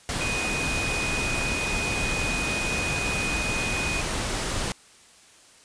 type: tone in noise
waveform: sine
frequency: 2489 Hz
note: D#7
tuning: in tune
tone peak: -28 dBFS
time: 0.21-4.01 s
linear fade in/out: 0 ms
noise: pink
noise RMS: -28 dBFS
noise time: 0.09-4.72 s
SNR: -3 dB
effects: white hiss -53 dBFS RMS until 5.64 s + resampled to 22050 Hz